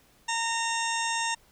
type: harmonic tone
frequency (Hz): 918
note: A#5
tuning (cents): -27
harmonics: 1 / 2 / 3 / 4 / 6 / 7 / 8 / 9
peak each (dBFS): -30 / -33 / -35 / -36 / -38 / -38 / -39 / -40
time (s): 0.28-1.35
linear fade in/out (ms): 10
effects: pink hiss -61 dBFS RMS until 1.51 s